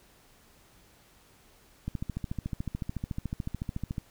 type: click train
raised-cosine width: 5 ms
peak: -20 dBFS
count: 30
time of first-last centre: 1.88-3.981 s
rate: 13.8 Hz
effects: pink hiss -60 dBFS RMS until 4.1 s